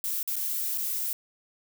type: noise with dropouts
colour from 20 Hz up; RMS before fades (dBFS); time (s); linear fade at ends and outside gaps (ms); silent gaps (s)
violet; -30; 0.04-1.13; 1; 0.229-0.276 / 0.357-0.365 / 0.776-0.781
effects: none